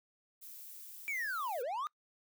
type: noise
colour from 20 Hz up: violet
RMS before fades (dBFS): -50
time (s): 0.41-1.63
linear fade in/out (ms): 20
type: linear two-way sweep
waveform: triangle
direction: down then up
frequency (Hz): 2349 to 455.4 to 1257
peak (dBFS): -33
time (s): 1.08-1.87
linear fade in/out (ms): 0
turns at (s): 1.62
effects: noise-tail reverb RT60 0.1 s tail -24 dB re dry